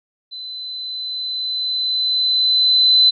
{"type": "tone with level ramp", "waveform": "sine", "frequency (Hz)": 4029, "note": "B7", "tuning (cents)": 34, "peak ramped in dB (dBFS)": [-29, -8], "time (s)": [0.31, 3.11], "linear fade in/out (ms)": 20, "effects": []}